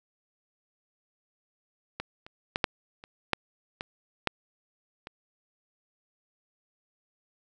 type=clicks; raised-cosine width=0.3 ms; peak=-17 / -29 / -11 / -6 / -29 / -7 / -18 / -8 / -24 dBFS; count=9; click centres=2 / 2.265 / 2.559 / 2.642 / 3.039 / 3.333 / 3.809 / 4.273 / 5.071 s; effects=none